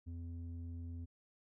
square tone with low-pass filter, 84.1 Hz, E2, 35 cents sharp, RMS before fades -45 dBFS, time 0.06-1.06 s, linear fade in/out 20 ms, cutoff 190 Hz, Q 9.5, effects none

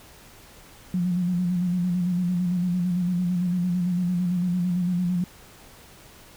sine tone with vibrato, 178.3 Hz, F3, 36 cents sharp, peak -21 dBFS, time 0.94-5.24 s, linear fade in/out 2 ms, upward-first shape square, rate 8.9 Hz, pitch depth 41 cents each way, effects pink hiss -49 dBFS RMS until 6.36 s

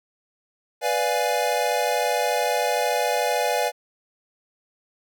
square chord, B diminished seventh, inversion none, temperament equal, 493.9 / 587.3 / 698.5 / 830.6 Hz, B4 / D5 / F5 / Ab5, 0 / 0 / 0 / 0 cents, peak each -27 dBFS, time 0.81-3.72 s, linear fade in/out 50 ms, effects none

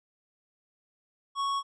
sine tone with tanh clipping, 1108.7 Hz, C#6, in tune, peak -29 dBFS, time 1.35-1.63 s, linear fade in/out 50 ms, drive 14 dB, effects resampled to 22050 Hz

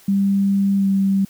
sine tone with pitch glide, 197.5 to 195.01 Hz, G3 to G3, +13 to -9 cents, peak -14 dBFS, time 0.08-1.25 s, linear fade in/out 5 ms, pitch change -22 cents, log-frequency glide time 0.77-0.87 s, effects white hiss -49 dBFS RMS until 1.29 s

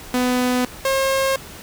sawtooth tone pair in turn, 249.8 / 537.3 Hz, B3 / C5, +20 / +46 cents, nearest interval octave + minor second, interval 1326 cents, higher second, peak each -13 dBFS, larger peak neither, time 0.14-0.65 / 0.85-1.36 s, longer neither, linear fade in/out 2 ms, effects pink hiss -38 dBFS RMS until 1.62 s

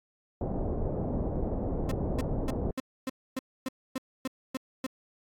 pink low-pass noise, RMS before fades -31 dBFS, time 0.41-2.71 s, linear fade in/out 2 ms, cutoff 680 Hz, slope 24 dB/octave
35% pulse tone bursts, 261.6 Hz, C4, in tune, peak -28 dBFS, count 11, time 1.89-4.865 s, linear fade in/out 2 ms, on 25 ms, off 270 ms
effects AAC 48 kbps

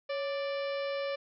harmonic tone with a mistuned harmonic, 587.3 Hz, D5, in tune, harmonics 1 / 2 / 3 / 4 / 5 / 6 / 7 / 8 / 9, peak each -32 / -43 / -45 / -44 / -48 / -52 / -51 / -55 / -53 dBFS, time 0.09-1.16 s, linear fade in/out 10 ms, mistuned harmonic 1, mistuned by -93 cents, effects none

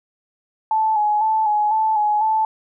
sine tone with vibrato, 858 Hz, A5, 44 cents flat, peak -15 dBFS, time 0.71-2.45 s, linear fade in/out 2 ms, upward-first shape square, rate 2 Hz, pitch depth 35 cents each way, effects none

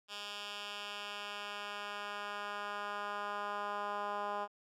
10% pulse tone with band-pass filter sweep, 205 Hz, G#3, 22 cents flat, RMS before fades -41 dBFS, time 0.08-4.48 s, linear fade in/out 50 ms, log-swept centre 3500 to 930 Hz, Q 1.4, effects none

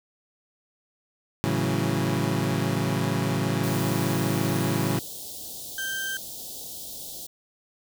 25% pulse chord, F# minor seventh, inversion first, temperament equal, 110 / 138.59 / 164.81 / 185 Hz, A2 / C#3 / E3 / F#3, 0 / 0 / 0 / 0 cents, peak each -25 / -24 / -26 / -26 dBFS, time 1.44-4.99 s, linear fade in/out 0 ms
white band-stop noise, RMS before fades -38 dBFS, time 3.63-7.27 s, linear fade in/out 10 ms, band 780 to 3300 Hz, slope 48 dB/octave
35% pulse tone, 1568 Hz, G6, in tune, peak -27 dBFS, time 5.78-6.17 s, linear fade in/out 2 ms
effects none

